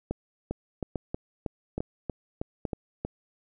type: two click trains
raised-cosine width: 2 ms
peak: -17 / -16 dBFS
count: 9 / 4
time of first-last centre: 0.51-3.05 / 0.11-2.652 s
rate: 3.15 / 1.18 Hz
effects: none